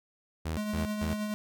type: tone bursts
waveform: sawtooth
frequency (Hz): 80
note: D#2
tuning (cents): +49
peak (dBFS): -27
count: 3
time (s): 0.45-1.14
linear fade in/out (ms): 10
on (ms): 130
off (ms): 150
type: tone with tremolo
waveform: square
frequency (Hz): 210.9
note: G#3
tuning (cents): +27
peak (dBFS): -30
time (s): 0.57-1.34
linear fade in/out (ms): 0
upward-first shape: triangle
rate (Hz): 9.5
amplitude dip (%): 40
effects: none